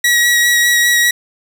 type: tone with vibrato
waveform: sawtooth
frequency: 1915 Hz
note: A#6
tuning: 46 cents sharp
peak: -6 dBFS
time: 0.04-1.11 s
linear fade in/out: 5 ms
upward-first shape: sine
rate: 5 Hz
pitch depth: 14 cents each way
effects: none